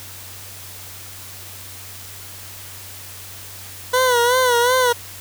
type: tone with vibrato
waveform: 20% pulse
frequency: 493.9 Hz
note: B4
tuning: in tune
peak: -9 dBFS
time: 3.93-4.93 s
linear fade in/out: 10 ms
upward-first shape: sine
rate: 2.7 Hz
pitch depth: 77 cents each way
effects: added 95 Hz sine -42 dBFS peak until 5.2 s + white hiss -37 dBFS RMS until 5.2 s